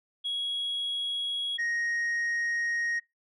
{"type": "tone pair in turn", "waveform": "sine", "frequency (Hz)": [3322, 1872.5], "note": ["G#7", "A#6"], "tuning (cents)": [0, 7], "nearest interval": "minor seventh", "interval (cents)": 993, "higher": "first", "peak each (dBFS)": [-27, -24], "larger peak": "second", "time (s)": [[0.24, 1.58], [1.58, 3]], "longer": "second", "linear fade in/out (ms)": 20, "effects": ["noise-tail reverb RT60 0.2 s tail -24 dB re dry", "tanh soft clip ceiling -26 dBFS"]}